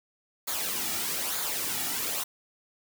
white noise with flanger, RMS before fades -31 dBFS, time 0.47-2.24 s, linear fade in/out 10 ms, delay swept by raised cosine 0.35 to 1.95 ms, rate 1.1 Hz, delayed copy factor -0.55, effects none

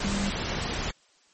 sine tone in noise, 199.3 Hz, G3, 29 cents sharp, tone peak -27 dBFS, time 0.04-0.3 s, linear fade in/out 5 ms, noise pink, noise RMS -30 dBFS, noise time 0-0.91 s, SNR 0 dB, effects white hiss -62 dBFS RMS until 1.33 s + MP3 32 kbps

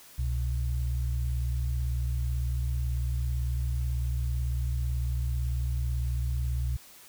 sine tone pair together, 65.41 / 123.47 Hz, C2 / B2, 0 / 0 cents, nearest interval major seventh, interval 1100 cents, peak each -27 / -33 dBFS, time 0.18-6.77 s, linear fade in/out 10 ms, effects white hiss -52 dBFS RMS until 7.08 s

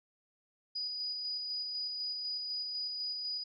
sine tone with tremolo, 4933 Hz, D#8, 16 cents flat, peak -34 dBFS, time 0.75-3.44 s, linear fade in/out 10 ms, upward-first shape square, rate 4 Hz, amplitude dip 25%, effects none

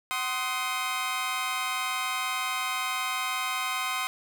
20% pulse chord, C diminished, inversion second, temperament just, 753.5 / 1046.5 / 1255.8 Hz, Gb5 / C6 / Eb6, +31 / 0 / +16 cents, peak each -31 / -26 / -27 dBFS, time 0.11-4.07 s, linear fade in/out 0 ms, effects none

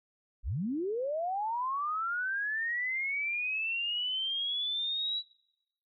sine linear sweep, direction up, 32.7 to 3935 Hz, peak -30 dBFS, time 0.43-5.23 s, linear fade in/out 50 ms, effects noise-tail reverb RT60 0.9 s tail -25 dB re dry

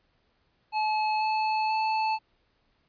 square tone with pitch steps, 860 / 868 / 876 Hz, A5 / A5 / A5, -40 / -24 / -8 cents, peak -25 dBFS, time 0.72-2.19 s, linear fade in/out 50 ms, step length 490 ms, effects pink hiss -70 dBFS RMS until 2.88 s + resampled to 11025 Hz

